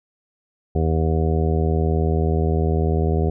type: harmonic tone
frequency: 80.1 Hz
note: E2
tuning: 49 cents flat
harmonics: 1 / 2 / 3 / 4 / 5 / 6 / 7 / 8 / 9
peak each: -19 / -23 / -29 / -31 / -25 / -30 / -35 / -39 / -31 dBFS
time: 0.75-3.3 s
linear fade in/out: 5 ms
effects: none